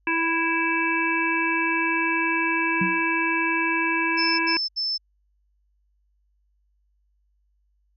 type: harmonic tone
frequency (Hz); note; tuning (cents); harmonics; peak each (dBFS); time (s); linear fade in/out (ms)
329.6; E4; 0; 1 / 3 / 5 / 7 / 8; -27 / -27 / -27 / -27 / -27; 0.07-4.57; 2
type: tone with exponential decay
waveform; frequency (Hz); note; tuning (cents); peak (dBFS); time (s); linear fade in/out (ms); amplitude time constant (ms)
sine; 183.9; F#3; -10; -19; 2.81-3.04; 5; 48
type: tone bursts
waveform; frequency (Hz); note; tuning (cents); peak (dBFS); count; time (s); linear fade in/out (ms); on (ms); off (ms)
sine; 5274; E8; 0; -23; 3; 4.17-4.98; 20; 220; 75
effects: added 50 Hz sine -64 dBFS peak until 7.96 s